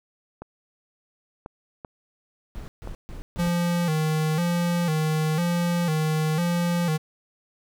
clicks, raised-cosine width 1 ms, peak -22 dBFS, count 4, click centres 0.42 / 1.461 / 1.848 / 2.874 s
brown noise bursts, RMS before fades -36 dBFS, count 4, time 2.55-3.49 s, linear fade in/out 0 ms, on 130 ms, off 140 ms
square tone with vibrato, 164.4 Hz, E3, 4 cents flat, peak -22 dBFS, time 3.38-6.98 s, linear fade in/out 20 ms, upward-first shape square, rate 1 Hz, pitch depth 91 cents each way
effects none

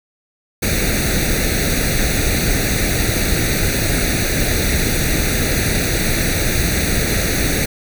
pink noise with comb filter, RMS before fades -17 dBFS, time 0.62-7.66 s, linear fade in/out 10 ms, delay 0.48 ms, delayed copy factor +0.85, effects none

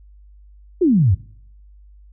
sine exponential sweep, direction down, 392 to 82.41 Hz, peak -11 dBFS, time 0.81-1.15 s, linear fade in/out 10 ms, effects noise-tail reverb RT60 0.7 s tail -23 dB re dry + added 50 Hz sine -43 dBFS peak until 2.12 s

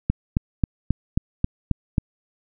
click train, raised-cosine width 5 ms, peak -6 dBFS, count 8, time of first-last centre 0.1-1.982 s, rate 3.72 Hz, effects none

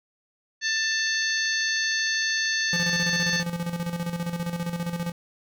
harmonic tone, 887 Hz, A5, 14 cents sharp, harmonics 2 / 3 / 4 / 5 / 6 / 7, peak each -25 / -35 / -34 / -29 / -40 / -32 dBFS, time 0.61-3.44 s, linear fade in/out 50 ms
square tone with tremolo, 171.6 Hz, F3, 30 cents flat, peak -26 dBFS, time 2.73-5.12 s, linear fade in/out 2 ms, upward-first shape square, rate 15 Hz, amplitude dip 60%
effects none

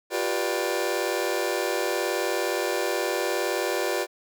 sawtooth chord, G dominant seventh, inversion third, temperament just, 352.8 / 392 / 490 / 588 Hz, F4 / G4 / B4 / D5, +18 / 0 / -14 / +2 cents, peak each -26 dBFS, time 0.1-4.07 s, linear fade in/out 50 ms, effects none

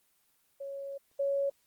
sine tone pair in turn, 554 / 556.9 Hz, C#5 / C#5, -1 / +8 cents, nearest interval unison, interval 9 cents, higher second, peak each -37 / -27 dBFS, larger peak second, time 0.6-0.98 / 1.19-1.5 s, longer first, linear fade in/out 10 ms, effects white hiss -71 dBFS RMS until 1.66 s + Opus 24 kbps

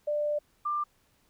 sine tone pair in turn, 593 / 1189.4 Hz, D5 / D6, +17 / +22 cents, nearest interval octave, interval 1205 cents, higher second, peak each -26 / -27 dBFS, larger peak first, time 0.07-0.39 / 0.65-0.84 s, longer first, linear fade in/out 10 ms, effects pink hiss -68 dBFS RMS until 1.29 s

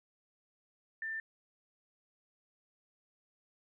sine tone, 1785 Hz, A6, 24 cents sharp, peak -36 dBFS, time 1.02-1.2 s, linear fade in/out 2 ms, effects none

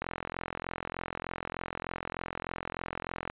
click train, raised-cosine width 0.5 ms, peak -19 dBFS, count 143, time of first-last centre 0.02-3.299 s, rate 43.3 Hz, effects resampled to 8000 Hz

